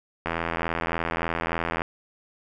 click train, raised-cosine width 0.5 ms, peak -11 dBFS, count 131, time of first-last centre 0.26-1.819 s, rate 83.4 Hz, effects none

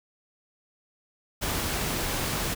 pink noise, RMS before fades -29 dBFS, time 1.41-2.55 s, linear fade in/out 20 ms, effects none

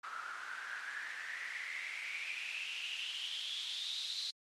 white noise with band-pass filter sweep, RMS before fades -42 dBFS, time 0.03-4.31 s, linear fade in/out 10 ms, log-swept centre 1300 to 4100 Hz, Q 8.5, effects low-pass 9000 Hz 12 dB/octave + MP3 64 kbps

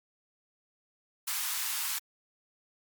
white high-pass noise, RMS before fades -33 dBFS, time 1.27-1.99 s, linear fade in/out 10 ms, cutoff 840 Hz, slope 48 dB/octave, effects Opus 48 kbps

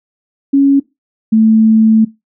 sine tone pair in turn, 277.2 / 220.5 Hz, C#4 / A3, 0 / +4 cents, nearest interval major third, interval 396 cents, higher first, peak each -5 dBFS, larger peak neither, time 0.53-0.8 / 1.32-2.05 s, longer second, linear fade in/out 10 ms, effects noise-tail reverb RT60 0.2 s tail -19 dB re dry

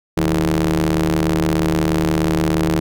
sawtooth ring-modulated tone, 76.9 Hz, D#2, 20 cents flat, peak -8 dBFS, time 0.17-2.8 s, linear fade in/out 5 ms, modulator 246 Hz, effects none

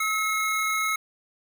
square tone pair together, 1291 / 2164 Hz, E6 / C#7, -37 / -42 cents, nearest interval major sixth, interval 895 cents, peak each -27 dBFS, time 0-0.96 s, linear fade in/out 5 ms, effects none

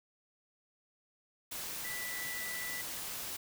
sine tone in noise, 1975.5 Hz, B6, in tune, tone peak -40 dBFS, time 1.84-2.82 s, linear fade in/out 10 ms, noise white, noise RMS -41 dBFS, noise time 1.51-3.37 s, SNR -2 dB, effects none

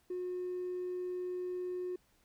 sine tone with hard clipping, 361.8 Hz, F#4, 39 cents flat, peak -36 dBFS, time 0.1-1.96 s, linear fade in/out 5 ms, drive 1 dB, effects pink hiss -71 dBFS RMS until 2.24 s

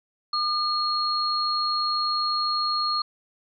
sine tone pair together, 1213 / 4287 Hz, D#6 / C8, -44 / +41 cents, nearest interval octave + minor seventh, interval 2185 cents, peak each -25 dBFS, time 0.33-3.02 s, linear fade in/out 5 ms, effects none

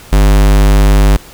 square tone, 50 Hz, G1, 35 cents sharp, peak -5 dBFS, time 0.12-1.17 s, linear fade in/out 10 ms, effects pink hiss -36 dBFS RMS until 1.33 s

